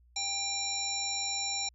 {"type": "harmonic tone", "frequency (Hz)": 794, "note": "G5", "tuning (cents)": 22, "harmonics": [1, 3, 5, 7, 9], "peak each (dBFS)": [-41, -40, -36, -36, -36], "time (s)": [0.16, 1.69], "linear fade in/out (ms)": 5, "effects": ["added 60 Hz sine -59 dBFS peak until 1.74 s"]}